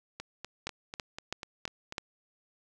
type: two click trains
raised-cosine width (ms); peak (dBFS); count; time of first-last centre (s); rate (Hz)
0.2; -16 / -22; 5 / 8; 0.67-1.981 / 0.2-1.924; 3.05 / 4.06
effects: none